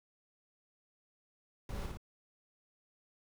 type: noise with echo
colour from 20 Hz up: brown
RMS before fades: -41 dBFS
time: 1.69-1.86 s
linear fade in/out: 2 ms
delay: 56 ms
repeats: 2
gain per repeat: -2 dB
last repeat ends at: 1.972 s
effects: none